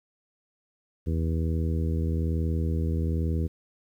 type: harmonic tone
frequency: 81.1 Hz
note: E2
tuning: 28 cents flat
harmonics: 1 / 2 / 3 / 4 / 5 / 6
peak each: -25 / -31 / -35 / -37 / -39 / -41 dBFS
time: 1.06-3.48 s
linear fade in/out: 20 ms
effects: 10-bit